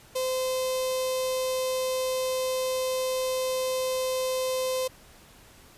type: tone with notch filter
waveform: sawtooth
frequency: 516 Hz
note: C5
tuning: 24 cents flat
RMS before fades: -28 dBFS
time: 0.15-4.88 s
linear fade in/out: 10 ms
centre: 1600 Hz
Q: 0.69
effects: pink hiss -53 dBFS RMS until 5.77 s + resampled to 32000 Hz